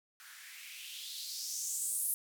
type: noise with band-pass filter sweep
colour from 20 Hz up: violet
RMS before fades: -40 dBFS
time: 0.2-2.14 s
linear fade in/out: 0 ms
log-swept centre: 1400 to 11000 Hz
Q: 3.6
effects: none